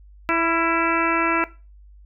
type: harmonic tone with a mistuned harmonic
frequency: 331 Hz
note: E4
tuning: 7 cents sharp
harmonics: 1 / 2 / 3 / 4 / 5 / 6 / 7 / 8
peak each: -24 / -27 / -26 / -23 / -29 / -29 / -27 / -29 dBFS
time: 0.29-1.44 s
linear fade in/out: 0 ms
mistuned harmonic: 4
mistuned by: +33 cents
effects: noise-tail reverb RT60 0.3 s tail -18 dB re dry + added 50 Hz sine -44 dBFS peak until 2.05 s